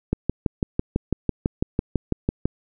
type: click train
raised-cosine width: 3 ms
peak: -7 dBFS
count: 15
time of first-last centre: 0.13-2.456 s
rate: 6.02 Hz
effects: none